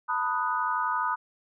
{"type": "chord", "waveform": "sine", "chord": "B dominant seventh", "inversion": "third", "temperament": "equal with one note detuned", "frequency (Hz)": [896.4, 987.8, 1244.5, 1480], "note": ["A5", "B5", "D#6", "F#6"], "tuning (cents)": [32, 0, 0, 0], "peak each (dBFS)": [-33, -29, -29, -33], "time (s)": [0.08, 1.16], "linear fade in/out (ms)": 20, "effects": []}